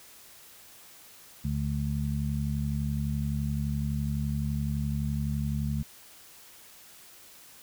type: harmonic tone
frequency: 71.8 Hz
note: D2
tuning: 39 cents flat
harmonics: 1 / 2 / 3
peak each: -32 / -30 / -33 dBFS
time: 1.44-5.83 s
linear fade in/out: 10 ms
effects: white hiss -52 dBFS RMS until 7.62 s